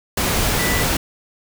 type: tone in noise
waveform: sine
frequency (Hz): 1975.5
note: B6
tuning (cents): 0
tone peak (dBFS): -23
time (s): 0.59-0.83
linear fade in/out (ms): 5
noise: pink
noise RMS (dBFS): -19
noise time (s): 0.17-0.97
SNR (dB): -7
effects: none